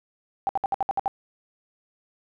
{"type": "tone bursts", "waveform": "sine", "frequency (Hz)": 785, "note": "G5", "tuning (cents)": 2, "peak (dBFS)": -20, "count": 8, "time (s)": [0.47, 1.079], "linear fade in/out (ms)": 0, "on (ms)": 21, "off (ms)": 63, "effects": []}